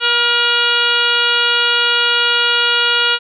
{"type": "harmonic tone with a mistuned harmonic", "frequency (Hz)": 478.6, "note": "A#4", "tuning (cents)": 46, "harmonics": [1, 2, 3, 4, 5, 6, 7, 8, 9], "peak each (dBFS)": [-25, -25, -16, -27, -24, -16, -21, -25, -27], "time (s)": [0, 3.19], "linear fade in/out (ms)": 50, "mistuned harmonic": 3, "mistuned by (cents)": -25, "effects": []}